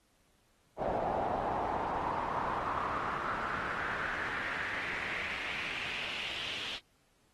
brown noise with band-pass filter sweep, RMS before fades -36 dBFS, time 0.77-6.8 s, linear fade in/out 50 ms, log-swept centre 660 to 3300 Hz, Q 3.7, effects pink hiss -71 dBFS RMS until 7.33 s + AAC 32 kbps

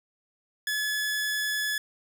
sawtooth tone, 1710 Hz, A6, 50 cents flat, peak -23 dBFS, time 0.67-1.78 s, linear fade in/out 2 ms, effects none

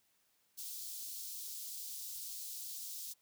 white high-pass noise, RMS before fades -45 dBFS, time 0.57-3.14 s, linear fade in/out 20 ms, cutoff 4000 Hz, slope 24 dB/octave, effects white hiss -75 dBFS RMS until 3.21 s

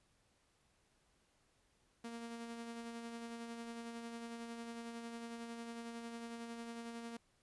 sawtooth tone with tremolo, 232.7 Hz, A#3, 3 cents flat, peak -40 dBFS, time 2.04-7.17 s, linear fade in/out 5 ms, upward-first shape sine, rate 11 Hz, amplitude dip 35%, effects pink hiss -75 dBFS RMS until 7.42 s + resampled to 24000 Hz

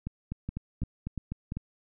two click trains, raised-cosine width 5 ms, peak -21 / -21 dBFS, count 4 / 7, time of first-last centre 0.49-1.521 / 0.07-1.57 s, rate 2.91 / 4 Hz, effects none

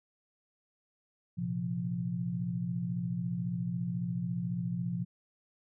sine chord, Bb suspended second, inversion none, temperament equal, 116.54 / 130.81 / 174.61 Hz, Bb2 / C3 / F3, 0 / 0 / 0 cents, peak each -38 / -38 / -33 dBFS, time 1.37-5.05 s, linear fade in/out 20 ms, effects none

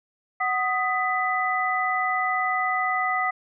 sine tone cluster, 744 / 1246 / 1992 Hz, F#5 / D#6 / B6, +9 / +2 / +14 cents, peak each -26 dBFS, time 0.4-3.31 s, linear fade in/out 10 ms, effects none

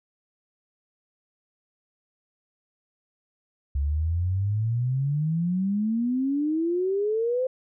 sine exponential sweep, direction up, 68.1 to 523.3 Hz, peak -22 dBFS, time 3.75-7.47 s, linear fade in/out 5 ms, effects none

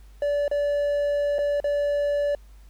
triangle tone with dropouts, 578 Hz, D5, 28 cents flat, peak -19 dBFS, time 0.22-2.35 s, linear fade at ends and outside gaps 2 ms, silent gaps 0.48-0.513 / 1.384-1.389 / 1.602-1.642 s, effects added 50 Hz sine -45 dBFS peak until 2.69 s + pink hiss -61 dBFS RMS until 2.69 s

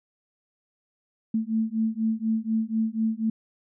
sine beating tone pair, 220 / 224.1 Hz, A3 / A3, 0 / +32 cents, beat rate 4.1 Hz, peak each -26 dBFS, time 1.34-3.3 s, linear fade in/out 5 ms, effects none

